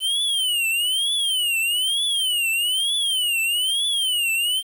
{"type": "tone with vibrato", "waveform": "square", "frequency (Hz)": 3031, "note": "F#7", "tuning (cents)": 41, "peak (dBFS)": -20, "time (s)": [0, 4.63], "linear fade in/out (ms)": 50, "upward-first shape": "triangle", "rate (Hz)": 1.1, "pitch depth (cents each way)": 240, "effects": ["8-bit"]}